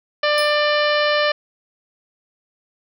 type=harmonic tone; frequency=594 Hz; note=D5; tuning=20 cents sharp; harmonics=1 / 2 / 3 / 4 / 5 / 6 / 7 / 8 / 9; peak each=-18 / -23 / -22 / -27 / -26 / -33 / -29 / -33 / -35 dBFS; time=0.23-1.32 s; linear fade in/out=5 ms
type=tone with exponential decay; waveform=sawtooth; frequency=5200 Hz; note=E8; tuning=24 cents flat; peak=-19 dBFS; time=0.38-0.6 s; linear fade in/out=0 ms; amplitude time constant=47 ms
effects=none